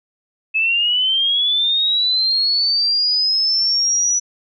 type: linear sweep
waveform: sine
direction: up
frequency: 2585 to 5920 Hz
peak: -14 dBFS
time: 0.54-4.2 s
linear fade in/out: 20 ms
effects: none